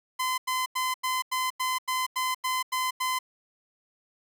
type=tone bursts; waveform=sawtooth; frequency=1025 Hz; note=C6; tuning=36 cents flat; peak=-22 dBFS; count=11; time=0.19-3.19 s; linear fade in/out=10 ms; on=190 ms; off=91 ms; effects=none